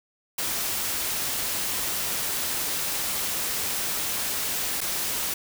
white noise with dropouts, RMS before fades -28 dBFS, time 0.38-5.34 s, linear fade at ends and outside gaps 5 ms, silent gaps 4.807-4.813 s, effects none

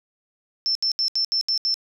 sine tone bursts, 5340 Hz, E8, 22 cents sharp, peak -19 dBFS, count 7, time 0.66-1.742 s, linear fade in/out 0 ms, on 92 ms, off 73 ms, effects none

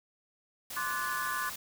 white noise, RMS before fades -41 dBFS, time 0.7-1.56 s, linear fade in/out 5 ms
sine chord, D dominant seventh, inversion third, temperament equal with one note detuned, 1046.5 / 1174.7 / 1480 / 1722.8 Hz, C6 / D6 / F#6 / A6, 0 / 0 / 0 / -37 cents, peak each -37 dBFS, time 0.76-1.5 s, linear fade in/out 10 ms
effects none

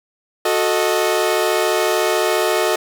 sawtooth chord, D# diminished, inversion first, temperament equal with one note detuned, 366 / 440 / 622.3 Hz, F#4 / A4 / D#5, -19 / 0 / 0 cents, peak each -16 dBFS, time 0.45-2.76 s, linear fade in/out 5 ms, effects none

